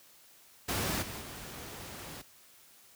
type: noise with level steps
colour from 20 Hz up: pink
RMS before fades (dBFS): -32 / -41 / -44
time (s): 0.68-2.22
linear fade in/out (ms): 10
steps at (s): 1.01 / 1.2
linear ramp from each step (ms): 20
effects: white hiss -59 dBFS RMS until 2.95 s + high-pass 60 Hz 12 dB/octave